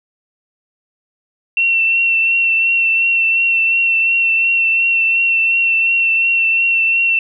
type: tone with vibrato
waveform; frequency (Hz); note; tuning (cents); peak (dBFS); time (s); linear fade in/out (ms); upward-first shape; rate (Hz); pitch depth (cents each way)
sine; 2707; E7; +45; -11; 1.57-7.19; 2; triangle; 2.8; 24
effects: none